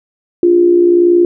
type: tone with amplitude modulation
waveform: sine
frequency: 349.2 Hz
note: F4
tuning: in tune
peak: -3 dBFS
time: 0.43-1.25 s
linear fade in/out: 2 ms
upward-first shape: sine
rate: 61.4 Hz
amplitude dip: 55%
effects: none